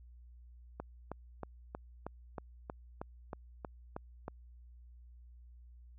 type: click train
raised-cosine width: 1 ms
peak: -26 dBFS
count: 12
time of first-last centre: 0.8-4.281 s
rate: 3.16 Hz
effects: added 60 Hz sine -53 dBFS peak until 5.98 s